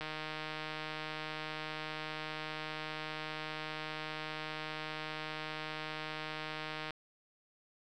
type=click train; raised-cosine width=0.3 ms; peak=-24 dBFS; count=1070; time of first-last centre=0.01-6.907 s; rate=155 Hz; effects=none